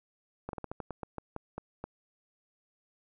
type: slowing click train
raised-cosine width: 1 ms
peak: -23 dBFS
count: 12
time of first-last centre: 0.49-1.84 s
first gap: 42 ms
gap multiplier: 1.2
effects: none